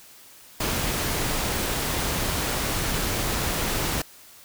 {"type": "noise", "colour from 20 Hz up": "pink", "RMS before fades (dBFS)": -26, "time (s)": [0.6, 4.02], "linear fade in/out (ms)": 5, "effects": ["white hiss -49 dBFS RMS until 4.44 s"]}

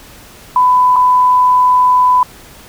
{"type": "tone with dropouts", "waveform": "sine", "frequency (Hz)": 1000, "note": "B5", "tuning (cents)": 21, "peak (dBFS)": -6, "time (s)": [0.56, 2.23], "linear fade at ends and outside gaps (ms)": 2, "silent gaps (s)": [0.96, 0.964], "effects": ["pink hiss -38 dBFS RMS until 2.68 s"]}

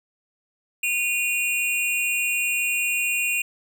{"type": "tone pair together", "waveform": "square", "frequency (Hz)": [2461, 2762], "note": ["D#7", "F7"], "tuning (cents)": [-20, -20], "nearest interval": "major second", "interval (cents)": 200, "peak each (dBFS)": -25, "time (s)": [0.83, 3.42], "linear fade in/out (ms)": 5, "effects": []}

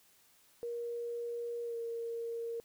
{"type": "tone with pitch glide", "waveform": "sine", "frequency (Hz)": [472.6, 463.7], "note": ["A#4", "A#4"], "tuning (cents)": [24, -9], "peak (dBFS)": -36, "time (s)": [0.63, 2.6], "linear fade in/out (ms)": 0, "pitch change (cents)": -33, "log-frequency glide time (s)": [1.64, 1.77], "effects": ["white hiss -66 dBFS RMS until 2.64 s"]}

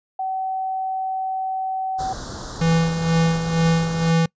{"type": "tone", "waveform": "sine", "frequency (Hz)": 760, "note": "F#5", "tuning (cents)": 46, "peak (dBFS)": -22, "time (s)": [0.19, 2.13], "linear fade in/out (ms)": 5}
{"type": "band-stop noise", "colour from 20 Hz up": "pink", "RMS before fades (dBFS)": -32, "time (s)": [1.98, 4.12], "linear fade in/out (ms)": 20, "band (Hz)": [1600, 3700], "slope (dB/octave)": 48}
{"type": "tone with tremolo", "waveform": "square", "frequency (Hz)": 164.8, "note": "E3", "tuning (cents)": 0, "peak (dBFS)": -15, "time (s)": [2.61, 4.26], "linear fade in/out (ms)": 5, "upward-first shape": "sine", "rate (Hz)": 2.1, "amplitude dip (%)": 60}
{"effects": ["noise-tail reverb RT60 0.1 s tail -25 dB re dry", "resampled to 16000 Hz"]}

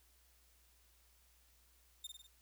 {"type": "tone with echo", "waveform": "sawtooth", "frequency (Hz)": 3636, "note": "A#7", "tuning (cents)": -44, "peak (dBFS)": -40, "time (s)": [2.04, 2.07], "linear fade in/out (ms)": 5, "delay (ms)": 50, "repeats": 4, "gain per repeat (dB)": -4, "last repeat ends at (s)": 2.27, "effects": ["added 60 Hz sine -70 dBFS peak until 2.41 s", "white hiss -71 dBFS RMS until 2.41 s"]}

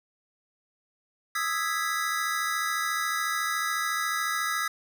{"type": "chord", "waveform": "square", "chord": "E major seventh", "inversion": "third", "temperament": "equal", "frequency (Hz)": [1244.5, 1318.5, 1661.2, 1975.5], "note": ["D#6", "E6", "G#6", "B6"], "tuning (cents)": [0, 0, 0, 0], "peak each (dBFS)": -33, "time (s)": [1.35, 4.68], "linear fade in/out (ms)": 5, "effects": []}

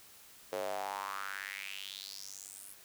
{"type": "tone with high-pass filter sweep", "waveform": "square", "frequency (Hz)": 49, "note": "G1", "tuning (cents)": 0, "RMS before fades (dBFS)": -42, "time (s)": [0.52, 2.74], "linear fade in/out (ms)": 10, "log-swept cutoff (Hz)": [490, 11000], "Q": 4.6, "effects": ["white hiss -57 dBFS RMS until 2.84 s"]}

